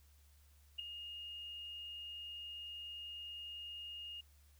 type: tone with ADSR envelope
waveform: sine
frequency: 2845 Hz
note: F7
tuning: 31 cents sharp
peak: -35 dBFS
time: 0.78-4.21 s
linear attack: 16 ms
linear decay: 3 ms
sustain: -10 dB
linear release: 7 ms
effects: added 72 Hz sine -63 dBFS peak until 4.59 s + white hiss -72 dBFS RMS until 4.59 s